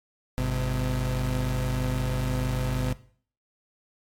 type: tone pair together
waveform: 35% pulse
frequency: 50.72 / 127.8 Hz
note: G#1 / C3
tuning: -40 / -40 cents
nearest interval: octave + major third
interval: 1600 cents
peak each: -26 dBFS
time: 0.38-2.93 s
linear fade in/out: 0 ms
effects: noise-tail reverb RT60 0.5 s tail -18 dB re dry + AAC 64 kbps